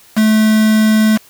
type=tone with quantisation; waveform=triangle; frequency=217.1 Hz; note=A3; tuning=23 cents flat; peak=-6 dBFS; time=0.16-1.18 s; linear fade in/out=20 ms; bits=3; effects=white hiss -45 dBFS RMS until 1.29 s